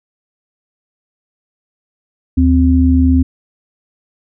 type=tone pair together; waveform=sine; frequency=77.03 / 260 Hz; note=D#2 / C4; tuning=-17 / -11 cents; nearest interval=octave + major sixth; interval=2106 cents; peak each=-10 dBFS; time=2.37-3.23 s; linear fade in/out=10 ms; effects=none